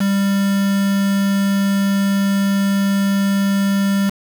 triangle tone with quantisation, 197.6 Hz, G3, 14 cents sharp, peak -12 dBFS, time 0-4.1 s, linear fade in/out 10 ms, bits 4, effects none

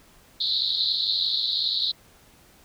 white band-pass noise, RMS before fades -25 dBFS, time 0.4-1.92 s, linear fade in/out 10 ms, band 3700 to 4300 Hz, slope 96 dB/octave, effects pink hiss -55 dBFS RMS until 2.64 s

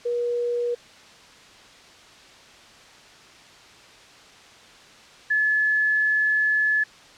sine tone pair in turn, 480.2 / 1719.2 Hz, B4 / A6, -49 / -41 cents, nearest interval octave + minor seventh, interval 2208 cents, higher second, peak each -22 / -18 dBFS, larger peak second, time 0.05-0.75 / 5.3-6.84 s, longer second, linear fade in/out 10 ms, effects white hiss -48 dBFS RMS until 7.17 s + low-pass 5000 Hz 12 dB/octave

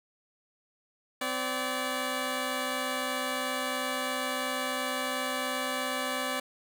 10% pulse tone pair together, 256.9 / 576.7 Hz, C4 / D5, -32 / -32 cents, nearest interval octave + major second, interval 1400 cents, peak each -25 / -24 dBFS, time 1.21-6.4 s, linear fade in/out 5 ms, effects none

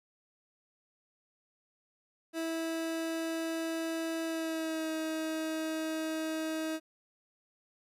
30% pulse tone with pitch glide, 326.5 to 317.2 Hz, E4 to D#4, -17 to +33 cents, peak -30 dBFS, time 2.33-6.8 s, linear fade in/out 50 ms, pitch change -50 cents, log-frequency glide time 4.25-4.91 s, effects resampled to 32000 Hz + 12-bit

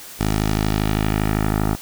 10% pulse tone with low-pass filter sweep, 52.6 Hz, G#1, 23 cents sharp, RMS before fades -20 dBFS, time 0.19-1.76 s, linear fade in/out 20 ms, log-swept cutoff 10000 to 1200 Hz, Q 1.2, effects white hiss -38 dBFS RMS until 1.81 s

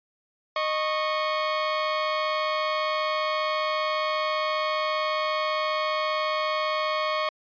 sawtooth tone pair together, 617.4 / 1100 Hz, D#5 / C#6, -14 / -14 cents, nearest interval minor seventh, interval 1000 cents, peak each -23 dBFS, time 0.56-7.29 s, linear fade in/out 2 ms, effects resampled to 11025 Hz

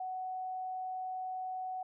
sine tone, 745 Hz, F#5, 12 cents sharp, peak -36 dBFS, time 0-1.83 s, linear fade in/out 5 ms, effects none

